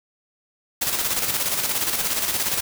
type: noise with tremolo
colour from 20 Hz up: white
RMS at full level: -22 dBFS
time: 0.81-2.61 s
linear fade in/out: 10 ms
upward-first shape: square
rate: 17 Hz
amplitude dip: 45%
effects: none